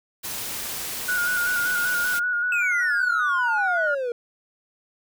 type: noise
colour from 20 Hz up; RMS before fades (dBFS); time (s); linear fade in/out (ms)
white; -31; 0.23-2.2; 20
type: tone with vibrato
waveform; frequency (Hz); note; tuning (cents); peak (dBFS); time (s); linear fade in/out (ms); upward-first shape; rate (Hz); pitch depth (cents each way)
sine; 1449; F#6; -37; -21; 1.08-3.95; 10; square; 5.2; 29
type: exponential sweep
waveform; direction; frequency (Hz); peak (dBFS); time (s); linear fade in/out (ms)
triangle; down; 2637 to 466.2; -22; 2.52-4.12; 2
effects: none